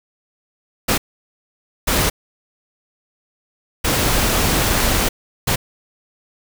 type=noise bursts at uneven times; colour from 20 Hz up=pink; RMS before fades=-17 dBFS; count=4; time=0.88-0.98 / 1.87-2.1 / 3.84-5.09 / 5.47-5.56 s; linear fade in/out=10 ms; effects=none